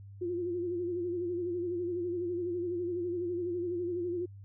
sine tone with vibrato, 350.9 Hz, F4, 8 cents sharp, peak -31 dBFS, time 0.21-4.26 s, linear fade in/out 10 ms, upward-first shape sine, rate 12 Hz, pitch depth 57 cents each way, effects added 99 Hz sine -46 dBFS peak until 4.44 s

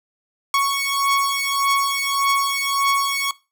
sawtooth beating tone pair, 1108.7 / 1110.4 Hz, C#6 / C#6, 0 / +3 cents, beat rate 1.7 Hz, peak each -17 dBFS, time 0.54-3.31 s, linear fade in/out 2 ms, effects noise-tail reverb RT60 0.3 s tail -21 dB re dry

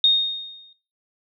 sine tone with exponential decay, 3700 Hz, A#7, 14 cents flat, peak -11 dBFS, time 0.04-0.73 s, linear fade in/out 2 ms, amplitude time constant 150 ms, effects noise-tail reverb RT60 0.4 s tail -20 dB re dry

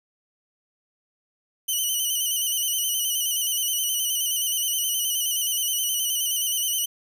10% pulse tone with vibrato, 3000 Hz, F#7, 23 cents sharp, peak -15 dBFS, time 1.68-6.86 s, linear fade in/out 10 ms, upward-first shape square, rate 9.5 Hz, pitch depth 42 cents each way, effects none

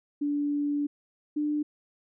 sine tone pair in turn, 290.1 / 297.7 Hz, D4 / D4, -21 / +24 cents, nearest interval unison, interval 45 cents, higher second, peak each -25 / -25 dBFS, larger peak neither, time 0.21-0.87 / 1.36-1.63 s, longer first, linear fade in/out 10 ms, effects none

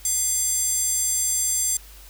square tone with high-pass filter, 685 Hz, F5, 34 cents flat, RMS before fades -23 dBFS, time 0.05-1.77 s, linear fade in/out 2 ms, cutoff 7400 Hz, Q 4.4, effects added 50 Hz sine -44 dBFS peak until 2.09 s + white hiss -48 dBFS RMS until 2.09 s

